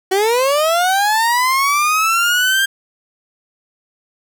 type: linear sweep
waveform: 30% pulse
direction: up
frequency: 370 to 1603 Hz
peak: -10 dBFS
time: 0.11-2.66 s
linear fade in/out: 10 ms
effects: none